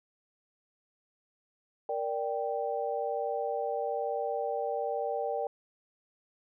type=chord; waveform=sine; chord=G minor; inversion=first; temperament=equal; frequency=466.2 / 587.3 / 784 Hz; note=Bb4 / D5 / G5; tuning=0 / 0 / 0 cents; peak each=-34 dBFS; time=1.89-5.47 s; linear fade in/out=2 ms; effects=none